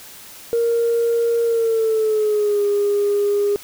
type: tone with pitch glide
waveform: sine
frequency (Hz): 466.2 to 408.2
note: A#4 to G#4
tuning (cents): 0 to -30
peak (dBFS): -14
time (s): 0.53-3.56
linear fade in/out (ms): 0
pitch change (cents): -230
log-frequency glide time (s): 1.43-2.63
effects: tanh soft clip ceiling -11 dBFS + white hiss -40 dBFS RMS until 3.63 s